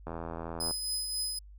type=click train; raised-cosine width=1 ms; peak=-24 dBFS; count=54; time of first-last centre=0.07-0.709 s; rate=82.9 Hz
type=tone with tremolo; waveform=25% pulse; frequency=5030 Hz; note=D#8; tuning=18 cents sharp; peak=-25 dBFS; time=0.6-1.39 s; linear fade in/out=5 ms; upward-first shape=triangle; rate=3.7 Hz; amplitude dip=45%
effects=added 50 Hz sine -48 dBFS peak until 1.58 s